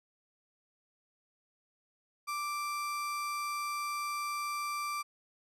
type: tone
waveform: 35% pulse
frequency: 1174.7 Hz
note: D6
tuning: in tune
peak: -32 dBFS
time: 2.27-5.03 s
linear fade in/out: 20 ms
effects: resampled to 32000 Hz